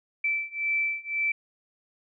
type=beating tone pair; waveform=sine; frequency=2325 / 2326.9 Hz; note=D7 / D7; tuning=-18 / -17 cents; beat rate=1.9 Hz; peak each=-29 / -28 dBFS; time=0.24-1.32 s; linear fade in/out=5 ms; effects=none